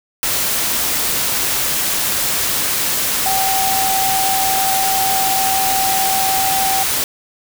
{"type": "tone in noise", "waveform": "sine", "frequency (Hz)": 770, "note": "G5", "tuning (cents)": -31, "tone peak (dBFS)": -17, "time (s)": [3.26, 6.83], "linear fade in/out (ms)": 0, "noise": "white", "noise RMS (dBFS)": -18, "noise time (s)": [0.23, 7.04], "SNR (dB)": -2, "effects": []}